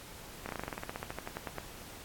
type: slowing click train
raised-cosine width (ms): 0.5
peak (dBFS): -22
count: 19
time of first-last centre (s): 0.46-1.584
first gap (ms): 30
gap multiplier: 1.08
effects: pink hiss -49 dBFS RMS until 2.04 s + AAC 64 kbps